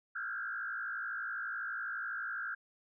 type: tone with frequency modulation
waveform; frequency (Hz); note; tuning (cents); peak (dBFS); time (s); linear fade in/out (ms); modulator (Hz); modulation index
sine; 1497; F#6; +20; -36; 0.15-2.55; 10; 56; 2.6
effects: none